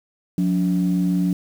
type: tone pair together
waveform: sine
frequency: 180 / 286.7 Hz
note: F#3 / D4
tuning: -47 / -42 cents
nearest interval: minor sixth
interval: 805 cents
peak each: -17 / -22 dBFS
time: 0.38-1.33 s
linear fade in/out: 2 ms
effects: tanh soft clip ceiling -11 dBFS + 7-bit